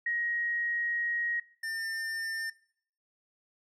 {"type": "tone pair in turn", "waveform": ["sine", "square"], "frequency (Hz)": [1887, 1801.2], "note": ["A#6", "A6"], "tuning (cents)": [21, 40], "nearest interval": "minor second", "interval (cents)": 81, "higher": "first", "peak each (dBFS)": [-28, -34], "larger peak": "first", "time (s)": [[0.06, 1.4], [1.63, 2.5]], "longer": "first", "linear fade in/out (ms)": 5, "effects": ["noise-tail reverb RT60 0.6 s tail -21 dB re dry", "low-pass 11000 Hz 12 dB/octave"]}